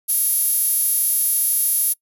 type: tone with high-pass filter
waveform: 5% pulse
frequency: 466.2 Hz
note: A#4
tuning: in tune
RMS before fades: -19 dBFS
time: 0.08-1.94 s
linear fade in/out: 20 ms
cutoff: 11000 Hz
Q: 8
effects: noise-tail reverb RT60 0.1 s tail -26 dB re dry